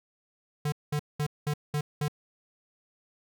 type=tone bursts; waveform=square; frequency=148.1 Hz; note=D3; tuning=15 cents sharp; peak=-27 dBFS; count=6; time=0.65-2.082 s; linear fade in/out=5 ms; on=72 ms; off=200 ms; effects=none